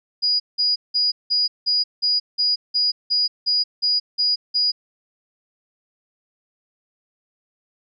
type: tone bursts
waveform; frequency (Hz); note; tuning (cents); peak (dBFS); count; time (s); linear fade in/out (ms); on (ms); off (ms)
sine; 4900; D#8; -27; -16; 13; 0.22-4.72; 20; 180; 180
effects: none